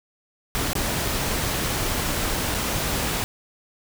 pink noise with dropouts, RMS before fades -25 dBFS, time 0.55-3.24 s, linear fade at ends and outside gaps 0 ms, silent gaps 0.732-0.753 / 2.543-2.547 s, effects none

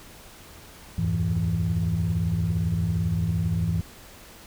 sine tone cluster, 75.7 / 88.2 / 105.9 / 165.6 Hz, D#2 / F2 / G#2 / E3, -47 / +18 / +34 / +8 cents, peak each -32 / -27 / -26 / -24 dBFS, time 0.98-3.81 s, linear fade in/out 5 ms, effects tanh soft clip ceiling -16 dBFS + pink hiss -47 dBFS RMS until 4.46 s

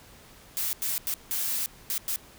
blue noise bursts at uneven times, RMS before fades -29 dBFS, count 6, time 0.57-0.73 / 0.82-0.98 / 1.07-1.14 / 1.31-1.66 / 1.9-1.98 / 2.08-2.16 s, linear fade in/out 0 ms, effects pink hiss -52 dBFS RMS until 2.38 s

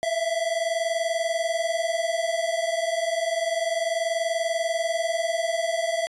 square tone pair together, 654 / 674.3 Hz, E5 / E5, -14 / +39 cents, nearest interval minor second, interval 53 cents, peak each -27 / -27 dBFS, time 0.03-6.07 s, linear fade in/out 0 ms, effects resampled to 22050 Hz

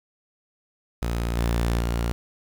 sawtooth tone with level steps, 58.1 Hz, A#1, 5 cents flat, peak -20 / -17 / -19 dBFS, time 1.02-2.12 s, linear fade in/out 0 ms, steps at 1.37 / 1.8 s, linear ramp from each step 5 ms, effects 8-bit

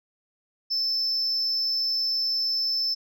sine tone with amplitude modulation, 5274 Hz, E8, in tune, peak -19 dBFS, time 0.7-2.95 s, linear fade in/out 20 ms, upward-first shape sine, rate 271 Hz, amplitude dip 50%, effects tanh soft clip ceiling -20 dBFS

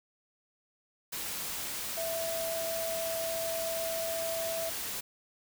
sine tone in noise, 659.3 Hz, E5, in tune, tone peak -33 dBFS, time 1.97-4.7 s, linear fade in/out 10 ms, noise white, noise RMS -37 dBFS, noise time 1.12-5.01 s, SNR +1 dB, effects none

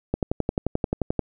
click train, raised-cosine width 2 ms, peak -9 dBFS, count 13, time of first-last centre 0.14-1.193 s, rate 11.4 Hz, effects none

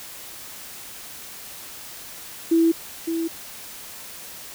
sine tone with echo, 330 Hz, E4, 2 cents sharp, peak -14 dBFS, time 2.51-2.72 s, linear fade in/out 10 ms, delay 560 ms, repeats 1, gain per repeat -8 dB, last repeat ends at 3.28 s, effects white hiss -39 dBFS RMS until 4.54 s

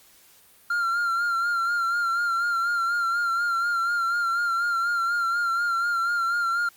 triangle tone with vibrato, 1386 Hz, F6, 14 cents flat, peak -20 dBFS, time 0.7-6.69 s, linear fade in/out 5 ms, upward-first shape sine, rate 4.1 Hz, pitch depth 41 cents each way, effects white hiss -55 dBFS RMS until 6.76 s + Opus 48 kbps

